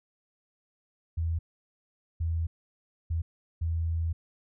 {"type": "tone bursts at uneven times", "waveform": "sine", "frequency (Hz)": 82.41, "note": "E2", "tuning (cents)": 0, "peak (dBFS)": -26, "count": 4, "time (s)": [[1.17, 1.39], [2.2, 2.47], [3.1, 3.22], [3.61, 4.13]], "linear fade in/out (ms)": 10, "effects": []}